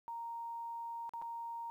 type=tone with dropouts; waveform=sine; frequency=930 Hz; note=A#5; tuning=4 cents flat; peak=-40 dBFS; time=0.08-1.7 s; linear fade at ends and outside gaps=0 ms; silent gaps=1.093-1.136 / 1.216-1.222 s; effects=12-bit